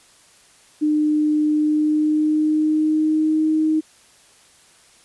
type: tone with pitch glide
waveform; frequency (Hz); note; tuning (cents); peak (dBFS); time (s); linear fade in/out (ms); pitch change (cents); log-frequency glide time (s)
sine; 302.8 to 312.6; D#4 to D#4; -47 to +8; -15; 0.81-3.81; 20; +55; 1.55-3.47
effects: white hiss -52 dBFS RMS until 5.04 s + resampled to 24000 Hz